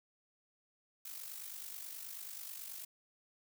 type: noise with amplitude modulation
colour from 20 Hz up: blue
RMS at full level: -44 dBFS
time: 1.05-2.85 s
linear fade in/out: 5 ms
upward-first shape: sine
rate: 49.3 Hz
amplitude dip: 60%
effects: none